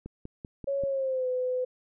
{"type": "click train", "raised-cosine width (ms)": 3, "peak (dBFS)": -26, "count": 5, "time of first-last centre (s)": [0.06, 0.837], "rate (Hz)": 5.15}
{"type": "tone with pitch glide", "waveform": "sine", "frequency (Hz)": [554.4, 505.5], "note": ["C#5", "B4"], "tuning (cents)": [0, 40], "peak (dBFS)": -26, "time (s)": [0.67, 1.65], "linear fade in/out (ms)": 10, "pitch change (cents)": -160, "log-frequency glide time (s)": [0.84, 1.28]}
{"effects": []}